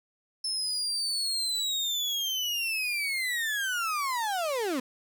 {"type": "linear sweep", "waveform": "35% pulse", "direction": "down", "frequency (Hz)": [5274, 240], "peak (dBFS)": -26, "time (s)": [0.44, 4.8], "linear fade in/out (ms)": 5, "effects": []}